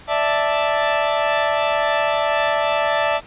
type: chord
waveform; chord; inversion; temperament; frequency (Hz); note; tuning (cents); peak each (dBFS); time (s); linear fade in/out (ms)
sawtooth; D suspended second; none; equal; 587.3 / 659.3 / 880; D5 / E5 / A5; 0 / 0 / 0; -17 / -17 / -18; 0.07-3.21; 50
effects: pink hiss -43 dBFS RMS until 3.26 s + resampled to 8000 Hz